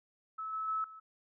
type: tone with level steps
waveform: sine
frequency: 1300 Hz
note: E6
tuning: 24 cents flat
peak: -37 / -34 / -31 / -48 dBFS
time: 0.38-1 s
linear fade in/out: 10 ms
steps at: 0.53 / 0.68 / 0.84 s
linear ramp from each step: 2 ms
effects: none